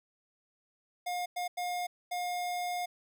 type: tone bursts at uneven times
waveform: square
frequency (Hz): 713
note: F5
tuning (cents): +36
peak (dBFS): -33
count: 4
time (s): 1.06-1.26 / 1.36-1.48 / 1.57-1.87 / 2.11-2.86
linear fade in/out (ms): 10
effects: none